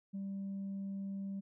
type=tone; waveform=sine; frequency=196 Hz; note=G3; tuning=in tune; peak=-36 dBFS; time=0.13-1.41 s; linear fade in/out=20 ms; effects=tanh soft clip ceiling -36 dBFS